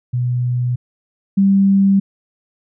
sine tone pair in turn, 123.47 / 196 Hz, B2 / G3, 0 / 0 cents, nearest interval minor sixth, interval 800 cents, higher second, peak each -15 / -9 dBFS, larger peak second, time 0.13-0.76 / 1.37-2 s, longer neither, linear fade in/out 10 ms, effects none

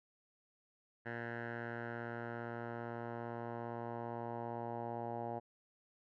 10% pulse tone with low-pass filter sweep, 117.6 Hz, A#2, 16 cents sharp, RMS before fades -43 dBFS, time 1.05-5.4 s, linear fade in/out 20 ms, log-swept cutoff 1700 to 810 Hz, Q 3.9, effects none

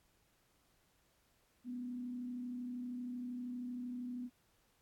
sine tone with frequency modulation, 246.6 Hz, B3, 2 cents flat, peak -40 dBFS, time 1.64-4.3 s, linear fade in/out 50 ms, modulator 32.8 Hz, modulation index 0.3, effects pink hiss -74 dBFS RMS until 4.81 s + AAC 64 kbps

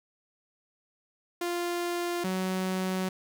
sawtooth tone pair in turn, 348.3 / 186.81 Hz, F4 / F#3, -5 / +17 cents, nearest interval major seventh, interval 1078 cents, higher first, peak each -25 / -24 dBFS, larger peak second, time 1.41-2.24 / 2.24-3.09 s, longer second, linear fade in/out 5 ms, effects none

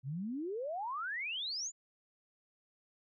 sine exponential sweep, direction up, 124.2 to 7220 Hz, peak -36 dBFS, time 0.03-1.72 s, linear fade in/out 50 ms, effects none

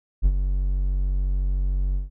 triangle tone with ADSR envelope, 46.87 Hz, F#1, 23 cents sharp, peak -10 dBFS, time 0.22-2.1 s, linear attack 37 ms, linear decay 56 ms, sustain -8 dB, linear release 150 ms, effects none

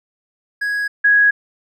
triangle / sine tone pair in turn, 1661.2 / 1661.2 Hz, G#6 / G#6, 0 / 0 cents, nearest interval unison, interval 0 cents, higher neither, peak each -16 / -9 dBFS, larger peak second, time 0.61-0.88 / 1.04-1.31 s, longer neither, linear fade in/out 10 ms, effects none

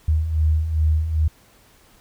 sine beating tone pair, 76.2 / 78.7 Hz, D#2 / D#2, -36 / +20 cents, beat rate 2.5 Hz, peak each -24 / -17 dBFS, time 0.08-1.28 s, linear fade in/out 5 ms, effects pink hiss -54 dBFS RMS until 2 s

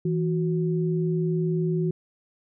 sine tone pair together, 163.6 / 367.3 Hz, E3 / F#4, -13 / -13 cents, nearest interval octave + major second, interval 1400 cents, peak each -23 / -27 dBFS, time 0.05-1.91 s, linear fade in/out 5 ms, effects none

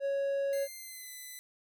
triangle tone, 554.4 Hz, C#5, in tune, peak -27 dBFS, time 0-0.68 s, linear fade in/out 50 ms
5% pulse tone with pitch glide, 2093 to 2007 Hz, C7 to B6, 0 to +27 cents, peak -34 dBFS, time 0.53-1.39 s, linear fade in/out 0 ms, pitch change -73 cents, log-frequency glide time 0.77-1.11 s
effects none

